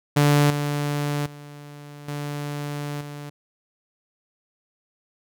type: tone with level steps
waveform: sawtooth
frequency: 145.7 Hz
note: D3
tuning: 13 cents flat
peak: -11 / -19 / -35 / -24 / -30 dBFS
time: 0.16-3.3 s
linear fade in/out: 10 ms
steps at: 0.5 / 1.26 / 2.08 / 3.01 s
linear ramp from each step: 2 ms
effects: none